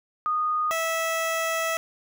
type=tone pair in turn; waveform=sine / 15% pulse; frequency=1234 / 653.7 Hz; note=D#6 / E5; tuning=-15 / -15 cents; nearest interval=major seventh; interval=1100 cents; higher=first; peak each=-22 / -18 dBFS; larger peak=second; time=0.26-0.71 / 0.71-1.77 s; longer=second; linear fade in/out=0 ms; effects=none